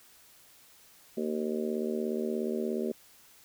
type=harmonic tone; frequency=76.9 Hz; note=D#2; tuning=20 cents flat; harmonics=3 / 4 / 5 / 6 / 7 / 8; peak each=-33 / -43 / -33 / -38 / -41 / -42 dBFS; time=1.17-2.92 s; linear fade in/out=5 ms; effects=white hiss -58 dBFS RMS until 3.44 s